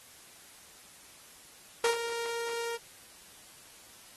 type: tone with ADSR envelope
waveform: sawtooth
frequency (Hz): 466.2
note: A#4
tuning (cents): 0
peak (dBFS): -19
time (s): 1.84-2.78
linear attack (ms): 4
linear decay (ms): 120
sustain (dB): -10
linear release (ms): 32
effects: white hiss -54 dBFS RMS until 4.16 s + AAC 32 kbps